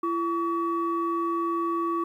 sine tone pair together, 337.4 / 1135 Hz, E4 / C#6, +40 / +41 cents, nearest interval octave + major sixth, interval 2101 cents, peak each -26 dBFS, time 0.03-2.04 s, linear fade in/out 5 ms, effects tanh soft clip ceiling -18 dBFS + 10-bit

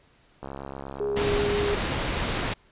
click train, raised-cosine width 1 ms, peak -22 dBFS, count 72, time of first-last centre 0.43-1.466 s, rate 68.5 Hz
sine tone with vibrato, 410 Hz, G#4, 22 cents flat, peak -24 dBFS, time 1-1.75 s, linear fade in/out 5 ms, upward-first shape sine, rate 5.5 Hz, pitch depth 8 cents each way
pink noise, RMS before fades -27 dBFS, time 1.16-2.54 s, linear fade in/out 10 ms
effects pink hiss -60 dBFS RMS until 2.71 s + resampled to 8000 Hz

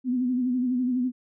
sine tone with vibrato, 250.8 Hz, B3, 27 cents sharp, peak -22 dBFS, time 0.04-1.12 s, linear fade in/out 50 ms, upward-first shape sine, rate 12 Hz, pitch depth 56 cents each way, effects none

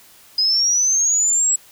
sine linear sweep, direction up, 4979 to 7770 Hz, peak -14 dBFS, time 0.38-1.56 s, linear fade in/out 5 ms, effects white hiss -48 dBFS RMS until 1.71 s

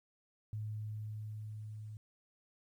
sine tone with level ramp, 107.3 Hz, A2, 43 cents flat, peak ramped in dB -37 to -44 dBFS, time 0.53-1.97 s, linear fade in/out 0 ms, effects 12-bit

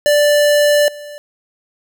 square tone with level steps, 587.3 Hz, D5, in tune, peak -10 / -30 dBFS, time 0.06-1.18 s, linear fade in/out 0 ms, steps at 0.88 s, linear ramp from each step 2 ms, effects none

